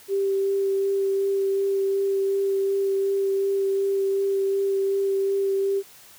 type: tone with vibrato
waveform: sine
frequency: 392 Hz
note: G4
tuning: in tune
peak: -20 dBFS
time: 0.08-5.83 s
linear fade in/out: 50 ms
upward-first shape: sine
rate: 2.7 Hz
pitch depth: 10 cents each way
effects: white hiss -49 dBFS RMS until 6.18 s + high-pass 60 Hz 12 dB/octave